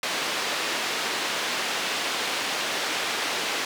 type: band-pass noise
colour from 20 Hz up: white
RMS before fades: -28 dBFS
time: 0.03-3.65 s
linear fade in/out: 2 ms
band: 270 to 3800 Hz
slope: 12 dB/octave
effects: none